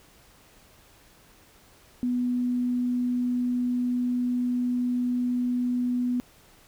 sine tone, 246.6 Hz, B3, 2 cents flat, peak -23 dBFS, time 2.03-6.2 s, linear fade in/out 0 ms, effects pink hiss -56 dBFS RMS until 6.67 s

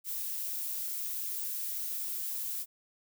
violet noise, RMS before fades -36 dBFS, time 0.04-2.66 s, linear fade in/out 50 ms, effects none

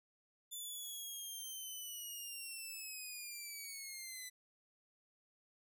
10% pulse linear sweep, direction down, 3520 to 1993 Hz, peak -37 dBFS, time 0.51-4.3 s, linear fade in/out 20 ms, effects none

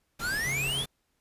pink noise, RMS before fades -39 dBFS, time 0.19-0.86 s, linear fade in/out 10 ms
square exponential sweep, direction up, 1326 to 3605 Hz, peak -29 dBFS, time 0.2-0.86 s, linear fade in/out 50 ms
harmonic tone, 137.8 Hz, C#3, 10 cents flat, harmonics 1 / 3 / 5, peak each -35 / -46 / -52 dBFS, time 0.43-0.86 s, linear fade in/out 50 ms
effects pink hiss -75 dBFS RMS until 1.2 s + resampled to 32000 Hz

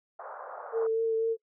pink band-pass noise, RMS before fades -42 dBFS, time 0.19-0.87 s, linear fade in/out 5 ms, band 500 to 1400 Hz, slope 48 dB/octave
sine tone with vibrato, 450.2 Hz, A4, 40 cents sharp, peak -24 dBFS, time 0.72-1.37 s, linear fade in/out 50 ms, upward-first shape triangle, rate 4 Hz, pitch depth 20 cents each way
effects noise-tail reverb RT60 0.1 s tail -23 dB re dry

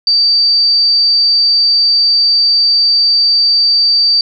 sine tone, 4636 Hz, D8, 23 cents flat, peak -7 dBFS, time 0.07-4.21 s, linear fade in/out 2 ms, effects none

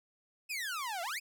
sawtooth exponential two-way sweep, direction down then up, 2637 to 659.3 to 2637 Hz, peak -32 dBFS, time 0.49-1.2 s, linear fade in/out 20 ms, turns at 1.02 s, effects none

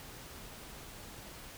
silence, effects pink hiss -49 dBFS RMS until 1.57 s

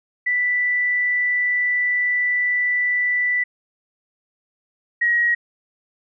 sine tone pair in turn, 1975.5 / 1897.5 Hz, B6 / A#6, 0 / +30 cents, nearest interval minor second, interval 70 cents, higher first, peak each -17 / -15 dBFS, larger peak second, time 0.26-3.44 / 5.01-5.35 s, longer first, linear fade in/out 10 ms, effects none

